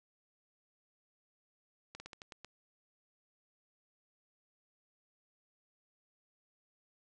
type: slowing click train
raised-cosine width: 0.2 ms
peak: -30 dBFS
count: 7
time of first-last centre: 1.95-2.446 s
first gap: 50 ms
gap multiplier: 1.2
effects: resampled to 24000 Hz